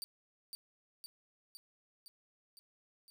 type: tone with echo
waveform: sawtooth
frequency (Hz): 4623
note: D8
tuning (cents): -28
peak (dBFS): -37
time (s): 0.02-0.04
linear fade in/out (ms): 0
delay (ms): 510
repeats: 6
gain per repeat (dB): -3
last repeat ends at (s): 3.1
effects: none